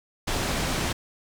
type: low-pass noise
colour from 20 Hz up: pink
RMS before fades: -27 dBFS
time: 0.27-0.93 s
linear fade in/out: 10 ms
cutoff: 8300 Hz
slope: 12 dB/octave
effects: none